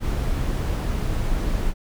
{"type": "noise", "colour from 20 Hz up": "brown", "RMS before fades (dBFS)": -23, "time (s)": [0, 1.74], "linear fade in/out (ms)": 50, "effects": []}